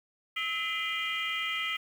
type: tone cluster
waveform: sine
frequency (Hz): 1297 / 2029 / 2403 / 2853 / 3165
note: E6 / B6 / D7 / F7 / G7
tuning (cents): -28 / +46 / +39 / +36 / +16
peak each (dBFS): -37 / -33 / -36 / -37 / -36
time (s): 0.36-1.77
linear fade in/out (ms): 10
effects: tanh soft clip ceiling -22 dBFS + 9-bit